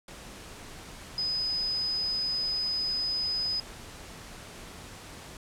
sine tone in noise, 5020 Hz, D#8, 15 cents sharp, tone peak -27 dBFS, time 1.18-3.6 s, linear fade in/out 2 ms, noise pink, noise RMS -45 dBFS, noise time 0.08-5.37 s, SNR +15 dB, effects low-pass 10000 Hz 12 dB/octave

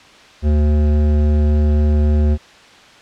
triangle tone with hard clipping, 74.7 Hz, D2, 30 cents sharp, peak -13 dBFS, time 0.42-2.38 s, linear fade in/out 50 ms, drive 17 dB, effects white hiss -43 dBFS RMS until 3.01 s + low-pass 4000 Hz 12 dB/octave

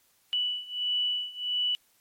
sine beating tone pair, 2960 / 2961.5 Hz, F#7 / F#7, 0 / +1 cents, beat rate 1.5 Hz, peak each -31 / -29 dBFS, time 0.33-1.75 s, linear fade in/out 0 ms, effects white hiss -66 dBFS RMS until 2 s + MP3 64 kbps

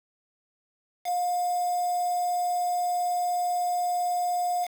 sine tone with quantisation, 711 Hz, F5, 31 cents sharp, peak -24 dBFS, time 1.04-4.68 s, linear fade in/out 50 ms, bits 6, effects none

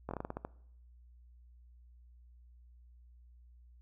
slowing click train, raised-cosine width 1 ms, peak -24 dBFS, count 9, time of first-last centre 0.09-0.449 s, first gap 21 ms, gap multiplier 1.21, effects noise-tail reverb RT60 0.7 s tail -21 dB re dry + added 60 Hz sine -56 dBFS peak until 3.81 s

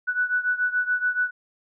sine beating tone pair, 1480 / 1487 Hz, F#6 / F#6, 0 / +8 cents, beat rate 7 Hz, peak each -23 / -26 dBFS, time 0.07-1.31 s, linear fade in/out 20 ms, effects none

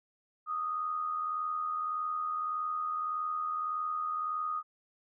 sine tone with amplitude modulation, 1241 Hz, D#6, 5 cents flat, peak -29 dBFS, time 0.46-4.63 s, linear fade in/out 50 ms, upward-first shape sine, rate 81.7 Hz, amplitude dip 45%, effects none

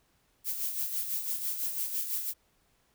violet noise with tremolo, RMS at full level -31 dBFS, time 0.44-2.34 s, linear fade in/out 50 ms, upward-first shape sine, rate 6 Hz, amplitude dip 55%, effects pink hiss -70 dBFS RMS until 2.94 s

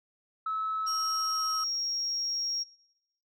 sine tone with pitch glide, 1298 to 1289 Hz, E6 to E6, -27 to -39 cents, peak -28 dBFS, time 0.46-1.64 s, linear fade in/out 5 ms, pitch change -12 cents, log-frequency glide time 1.16-1.43 s
sine tone, 5588 Hz, F8, in tune, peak -28 dBFS, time 0.86-2.64 s, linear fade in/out 20 ms
effects noise-tail reverb RT60 1.0 s tail -23 dB re dry + tanh soft clip ceiling -24 dBFS

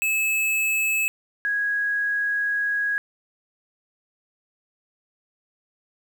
square / sine tone pair in turn, 2600 / 1655.9 Hz, E7 / G#6, -24 / -6 cents, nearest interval minor sixth, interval 782 cents, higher first, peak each -21 dBFS, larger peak neither, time 0.02-1.08 / 1.45-2.98 s, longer second, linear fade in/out 0 ms, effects 9-bit

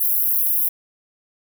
pink high-pass noise, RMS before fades -19 dBFS, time 0-0.69 s, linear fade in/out 10 ms, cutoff 11000 Hz, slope 96 dB/octave, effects none

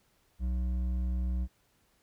sine tone with hard clipping, 62 Hz, B1, 7 cents sharp, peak -30 dBFS, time 0.39-1.48 s, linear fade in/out 50 ms, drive 7 dB, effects pink hiss -70 dBFS RMS until 2.02 s

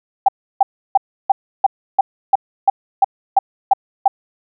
sine tone bursts, 784 Hz, G5, in tune, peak -6 dBFS, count 12, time 0.26-4.08 s, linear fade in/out 5 ms, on 25 ms, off 320 ms, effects none

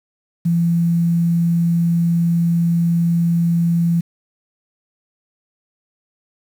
sine tone, 169.4 Hz, E3, 48 cents sharp, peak -13 dBFS, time 0.45-4.01 s, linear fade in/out 10 ms, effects 7-bit

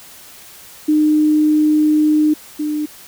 sine tone pair in turn, 304.7 / 301.2 Hz, D#4 / D4, -36 / +44 cents, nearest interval unison, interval 20 cents, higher first, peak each -10 / -17 dBFS, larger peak first, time 0.88-2.34 / 2.59-2.86 s, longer first, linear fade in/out 10 ms, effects white hiss -40 dBFS RMS until 3.07 s

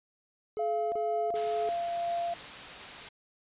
triangle tone bursts, 427.5 Hz, A4, 50 cents flat, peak -30 dBFS, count 3, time 0.57-1.69 s, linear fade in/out 0 ms, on 350 ms, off 35 ms
sine tone with tremolo, 688 Hz, F5, 26 cents flat, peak -28 dBFS, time 0.59-2.34 s, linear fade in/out 5 ms, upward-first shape triangle, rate 2.1 Hz, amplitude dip 25%
white noise, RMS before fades -42 dBFS, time 1.35-3.09 s, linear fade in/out 5 ms
effects resampled to 8000 Hz

